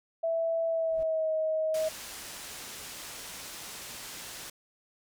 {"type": "tone with pitch glide", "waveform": "sine", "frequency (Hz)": [659.3, 631.3], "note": ["E5", "D#5"], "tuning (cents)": [0, 25], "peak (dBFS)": -26, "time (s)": [0.23, 1.89], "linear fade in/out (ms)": 10, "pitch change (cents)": -75, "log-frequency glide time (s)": [0.67, 1.32]}
{"type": "noise with exponential growth", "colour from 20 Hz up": "brown", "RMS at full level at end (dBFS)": -43, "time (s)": [0.82, 1.03], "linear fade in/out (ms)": 1, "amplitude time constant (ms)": 45}
{"type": "low-pass noise", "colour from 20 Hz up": "white", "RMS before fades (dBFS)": -43, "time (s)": [1.74, 4.5], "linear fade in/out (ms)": 5, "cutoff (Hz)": 9600, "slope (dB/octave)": 12}
{"effects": []}